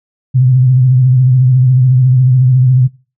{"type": "tone with vibrato", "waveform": "sine", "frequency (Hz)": 128.1, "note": "C3", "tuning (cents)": -36, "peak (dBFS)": -5, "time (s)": [0.34, 2.88], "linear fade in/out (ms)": 20, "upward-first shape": "sine", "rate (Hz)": 14, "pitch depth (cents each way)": 62, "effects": ["noise-tail reverb RT60 0.3 s tail -20 dB re dry"]}